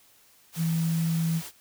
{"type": "tone in noise", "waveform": "sine", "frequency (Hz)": 164.2, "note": "E3", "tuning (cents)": -6, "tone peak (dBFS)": -23, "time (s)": [0.56, 1.42], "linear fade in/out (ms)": 50, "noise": "white", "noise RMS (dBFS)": -40, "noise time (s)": [0.52, 1.52], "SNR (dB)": 14, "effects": ["white hiss -59 dBFS RMS until 1.6 s"]}